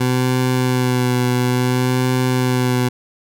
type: tone with vibrato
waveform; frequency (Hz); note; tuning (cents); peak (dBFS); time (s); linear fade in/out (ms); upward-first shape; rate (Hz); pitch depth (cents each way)
20% pulse; 126; B2; +35; -10; 0-2.89; 10; sine; 0.58; 22
effects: none